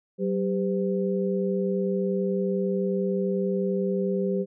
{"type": "tone cluster", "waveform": "sine", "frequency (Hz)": [189.9, 396.7, 508], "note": ["F#3", "G4", "B4"], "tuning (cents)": [45, 21, 49], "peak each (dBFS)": [-26, -27, -30], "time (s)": [0.18, 4.46], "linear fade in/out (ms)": 50, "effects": []}